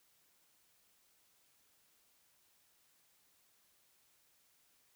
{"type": "silence", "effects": ["white hiss -72 dBFS RMS until 4.95 s"]}